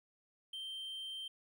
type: tone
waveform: triangle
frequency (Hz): 3136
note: G7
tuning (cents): 0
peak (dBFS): -40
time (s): 0.53-1.28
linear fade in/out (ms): 5
effects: none